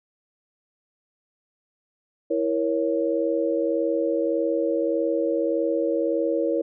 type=chord; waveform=sine; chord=A# diminished; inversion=second; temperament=equal with one note detuned; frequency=329.6 / 472.7 / 554.4 Hz; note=E4 / A#4 / C#5; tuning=0 / +24 / 0 cents; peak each=-25 dBFS; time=2.3-6.62 s; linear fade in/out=10 ms; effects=none